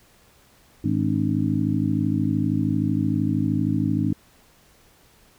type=harmonic tone with a mistuned harmonic; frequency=53 Hz; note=G#1; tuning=36 cents sharp; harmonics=2 / 3 / 4 / 5 / 6; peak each=-26 / -26 / -26 / -26 / -26 dBFS; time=0.84-4.13 s; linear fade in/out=5 ms; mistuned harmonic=6; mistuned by=-87 cents; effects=pink hiss -56 dBFS RMS until 5.38 s